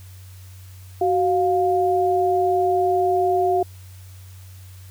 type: tone pair together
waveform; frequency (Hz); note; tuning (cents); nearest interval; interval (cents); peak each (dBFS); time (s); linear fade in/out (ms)
sine; 373.4 / 704; F#4 / F5; +16 / +14; major seventh; 1098; -19; 1.01-3.63; 5
effects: added 93 Hz sine -39 dBFS peak until 4.9 s + white hiss -51 dBFS RMS until 4.9 s